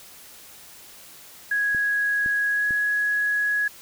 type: tone with pitch glide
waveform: sine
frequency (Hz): 1661.2 to 1674.7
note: G#6 to G#6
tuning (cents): 0 to +14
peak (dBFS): -20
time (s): 1.51-3.68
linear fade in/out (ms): 5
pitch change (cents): +14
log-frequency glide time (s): 2.5-2.66
type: clicks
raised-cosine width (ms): 3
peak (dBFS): -25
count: 3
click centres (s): 1.748 / 2.261 / 2.708
effects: white hiss -46 dBFS RMS until 3.81 s